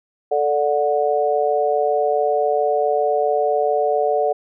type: chord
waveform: sine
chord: D major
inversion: second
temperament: equal with one note detuned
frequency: 440 / 587.3 / 731.9 Hz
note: A4 / D5 / F#5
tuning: 0 / 0 / -19 cents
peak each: -20 dBFS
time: 0.31-4.33 s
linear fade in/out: 10 ms
effects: none